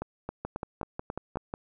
two click trains, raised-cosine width 1 ms, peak -19 / -19 dBFS, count 6 / 7, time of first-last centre 0.02-1.371 / 0.45-1.539 s, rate 3.7 / 5.51 Hz, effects none

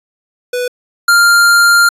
square tone pair in turn, 493.9 / 1397 Hz, B4 / F6, 0 / 0 cents, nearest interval octave + tritone, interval 1800 cents, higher second, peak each -15 / -6 dBFS, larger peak second, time 0.53-0.68 / 1.08-1.89 s, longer second, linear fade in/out 5 ms, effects resampled to 32000 Hz

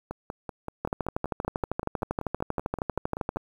two click trains, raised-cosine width 1 ms, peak -19 / -13 dBFS, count 18 / 33, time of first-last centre 0.11-3.36 / 0.85-3.37 s, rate 5.23 / 12.7 Hz, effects 8-bit

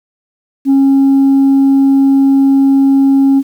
sine tone, 272.8 Hz, C#4, 28 cents flat, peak -3 dBFS, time 0.65-3.43 s, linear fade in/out 50 ms, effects tanh soft clip ceiling -4 dBFS + 7-bit

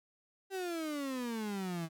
35% pulse exponential sweep, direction down, 392 to 159.8 Hz, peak -34 dBFS, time 0.5-1.89 s, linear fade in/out 50 ms, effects none

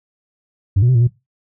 sine tone with pitch steps, 97.4 / 121.6 / 129 / 116.8 / 121.6 Hz, G2 / B2 / C3 / A#2 / B2, -11 / -26 / -24 / +4 / -26 cents, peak -8 dBFS, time 0.76-1.075 s, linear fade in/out 10 ms, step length 63 ms, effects noise-tail reverb RT60 0.2 s tail -17 dB re dry + tanh soft clip ceiling -8 dBFS

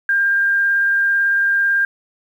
sine tone with vibrato, 1599 Hz, G6, 34 cents sharp, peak -13 dBFS, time 0.09-1.85 s, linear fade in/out 2 ms, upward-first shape triangle, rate 18 Hz, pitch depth 9 cents each way, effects 8-bit

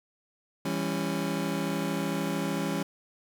30% pulse chord, C# diminished, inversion first, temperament just, 166.31 / 199.57 / 277.2 Hz, E3 / G3 / C#4, +16 / +31 / 0 cents, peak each -30 dBFS, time 0.65-2.83 s, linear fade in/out 5 ms, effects none

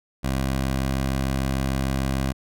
15% pulse tone with pitch glide, 66.3 to 66.68 Hz, C2 to C2, +23 to +33 cents, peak -16 dBFS, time 0.23-2.33 s, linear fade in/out 20 ms, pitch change +10 cents, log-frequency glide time 0.74-0.89 s, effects none

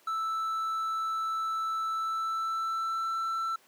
triangle tone with pitch glide, 1318.5 to 1335.4 Hz, E6 to E6, 0 to +22 cents, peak -27 dBFS, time 0.07-3.56 s, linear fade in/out 5 ms, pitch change +22 cents, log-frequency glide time 1.91-3.1 s, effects pink hiss -61 dBFS RMS until 3.67 s + high-pass 400 Hz 12 dB/octave

